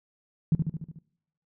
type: tone with echo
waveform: sine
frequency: 159.2 Hz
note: D#3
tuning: 40 cents sharp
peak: -17 dBFS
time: 0.52-0.55 s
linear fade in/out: 2 ms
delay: 73 ms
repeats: 6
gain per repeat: -4 dB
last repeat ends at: 0.988 s
effects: noise-tail reverb RT60 0.7 s tail -21 dB re dry